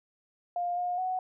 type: tone with pitch steps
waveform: sine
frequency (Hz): 704 / 714 / 742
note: F5 / F5 / F#5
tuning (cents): +14 / +38 / +5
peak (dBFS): -28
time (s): 0.56-1.19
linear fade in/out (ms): 2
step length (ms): 210
effects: none